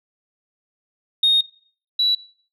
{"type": "tone pair in turn", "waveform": "sine", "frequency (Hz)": [3710, 3931], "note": ["A#7", "B7"], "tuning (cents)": [-9, -9], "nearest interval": "minor second", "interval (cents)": 100, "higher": "second", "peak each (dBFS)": [-11, -15], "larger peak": "first", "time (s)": [[1.23, 1.41], [1.99, 2.15]], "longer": "first", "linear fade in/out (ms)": 5, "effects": ["noise-tail reverb RT60 0.5 s tail -21 dB re dry", "tanh soft clip ceiling -9 dBFS"]}